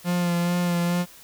45% pulse tone with vibrato, 174.61 Hz, F3, in tune, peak -21 dBFS, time 0.04-1.06 s, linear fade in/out 50 ms, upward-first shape sine, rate 2.3 Hz, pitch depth 21 cents each way, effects white hiss -48 dBFS RMS until 1.23 s

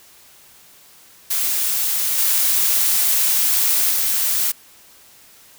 blue noise with level steps, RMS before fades -20 / -17 / -19 dBFS, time 1.3-4.52 s, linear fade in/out 10 ms, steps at 2.18 / 3.9 s, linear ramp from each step 10 ms, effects white hiss -48 dBFS RMS until 5.58 s

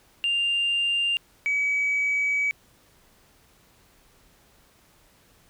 sine tone pair in turn, 2794 / 2277 Hz, F7 / C#7, 0 / +46 cents, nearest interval major third, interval 354 cents, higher first, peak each -20 dBFS, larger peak neither, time 0.24-1.17 / 1.46-2.51 s, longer second, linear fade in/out 0 ms, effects tanh soft clip ceiling -18 dBFS + pink hiss -59 dBFS RMS until 5.49 s

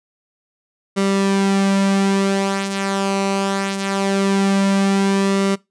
sawtooth tone with flanger, 196 Hz, G3, in tune, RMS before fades -18 dBFS, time 0.96-5.56 s, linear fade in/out 20 ms, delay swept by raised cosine 1.2 to 5.7 ms, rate 0.22 Hz, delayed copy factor -0.5, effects noise-tail reverb RT60 0.2 s tail -22 dB re dry + resampled to 22050 Hz

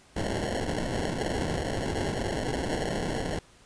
violet noise with sample-and-hold, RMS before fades -30 dBFS, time 0.16-3.39 s, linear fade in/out 5 ms, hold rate 1225 Hz, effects pink hiss -57 dBFS RMS until 3.65 s + resampled to 22050 Hz

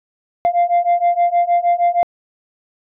sine beating tone pair, 693 / 699.4 Hz, F5 / F5, -14 / +2 cents, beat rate 6.4 Hz, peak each -14 / -13 dBFS, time 0.45-2.03 s, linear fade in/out 0 ms, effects tanh soft clip ceiling -9 dBFS

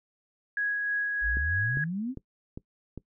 sine tone with tremolo, 1661.2 Hz, G#6, in tune, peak -25 dBFS, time 0.57-1.84 s, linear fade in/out 2 ms, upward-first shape sine, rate 3.2 Hz, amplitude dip 25%
sine exponential sweep, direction up, 49 to 277.2 Hz, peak -29 dBFS, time 1.21-2.15 s, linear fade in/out 50 ms
click train, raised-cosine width 3 ms, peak -25 dBFS, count 5, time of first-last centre 1.37-2.976 s, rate 2.49 Hz
effects noise-tail reverb RT60 0.1 s tail -20 dB re dry

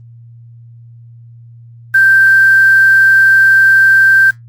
sine tone with quantisation, 1568 Hz, G6, in tune, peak -4 dBFS, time 1.94-4.31 s, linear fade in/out 10 ms, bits 5, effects added 117 Hz sine -34 dBFS peak until 4.48 s + Opus 32 kbps

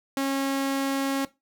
sawtooth tone, 272.9 Hz, C#4, 27 cents flat, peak -20 dBFS, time 0.17-1.25 s, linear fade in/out 2 ms, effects noise-tail reverb RT60 0.2 s tail -17 dB re dry

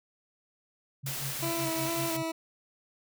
sine tone with tremolo, 136.8 Hz, C#3, 23 cents flat, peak -34 dBFS, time 1.03-2.23 s, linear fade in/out 10 ms, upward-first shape sine, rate 5.3 Hz, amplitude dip 100%
white noise, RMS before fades -36 dBFS, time 1.06-2.17 s, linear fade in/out 5 ms
20% pulse tone with vibrato, 329.6 Hz, E4, in tune, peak -26 dBFS, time 1.42-2.32 s, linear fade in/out 10 ms, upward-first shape square, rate 2.2 Hz, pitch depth 21 cents each way
effects none

